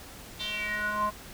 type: tone with band-pass filter sweep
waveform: square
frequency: 210 Hz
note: G#3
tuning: 19 cents sharp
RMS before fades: -31 dBFS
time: 0.39-1.11 s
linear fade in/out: 20 ms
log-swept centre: 3700 to 900 Hz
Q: 6.4
effects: added 51 Hz sine -55 dBFS peak until 1.33 s + pink hiss -46 dBFS RMS until 1.33 s